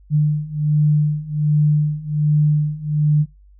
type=beating tone pair; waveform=sine; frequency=149.4 / 150.7 Hz; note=D3 / D3; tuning=+30 / +45 cents; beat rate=1.3 Hz; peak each=-18 / -16 dBFS; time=0.1-3.26 s; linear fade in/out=50 ms; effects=noise-tail reverb RT60 0.2 s tail -19 dB re dry + added 49 Hz sine -45 dBFS peak until 3.59 s